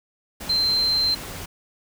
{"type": "tone in noise", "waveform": "sine", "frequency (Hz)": 4123, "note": "C8", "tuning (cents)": -26, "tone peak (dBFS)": -18, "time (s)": [0.49, 1.15], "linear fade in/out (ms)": 10, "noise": "pink", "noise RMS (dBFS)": -35, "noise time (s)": [0.4, 1.46], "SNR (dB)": 14, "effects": []}